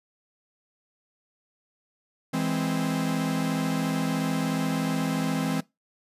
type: chord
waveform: 45% pulse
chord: E augmented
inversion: none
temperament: equal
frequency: 164.81 / 207.7 / 261.6 Hz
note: E3 / G#3 / B#3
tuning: 0 / 0 / 0 cents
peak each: -29 / -31 / -28 dBFS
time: 2.33-5.61 s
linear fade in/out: 10 ms
effects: noise-tail reverb RT60 0.2 s tail -21 dB re dry + resampled to 32000 Hz